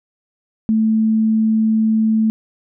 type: tone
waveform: sine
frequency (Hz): 220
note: A3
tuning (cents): 0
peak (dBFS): -12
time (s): 0.69-2.3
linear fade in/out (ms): 0
effects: none